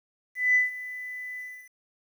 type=tone with ADSR envelope; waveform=sine; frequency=1998 Hz; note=B6; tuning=20 cents sharp; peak=-16 dBFS; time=0.35-1.71 s; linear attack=200 ms; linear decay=150 ms; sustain=-18 dB; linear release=330 ms; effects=tanh soft clip ceiling -12 dBFS + 9-bit